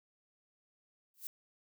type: noise with exponential growth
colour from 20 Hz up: violet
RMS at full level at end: -38 dBFS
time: 1.14-1.27 s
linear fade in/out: 1 ms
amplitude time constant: 28 ms
effects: none